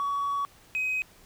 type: tone pair in turn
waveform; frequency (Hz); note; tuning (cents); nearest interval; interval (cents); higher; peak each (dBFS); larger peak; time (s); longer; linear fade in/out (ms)
triangle; 1128 / 2524; C#6 / D#7; +30 / +24; octave + major second; 1394; second; -23; neither; 0-0.45 / 0.75-1.02; first; 0
effects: tanh soft clip ceiling -22 dBFS + pink hiss -56 dBFS RMS until 1.25 s